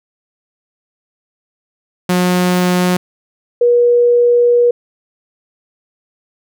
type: tone pair in turn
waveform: sawtooth / sine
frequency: 180.2 / 481.1 Hz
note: F#3 / B4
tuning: -45 / -45 cents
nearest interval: octave + perfect fourth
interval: 1700 cents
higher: second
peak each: -7 dBFS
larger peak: neither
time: 2.09-2.97 / 3.61-4.71 s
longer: second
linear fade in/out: 5 ms
effects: none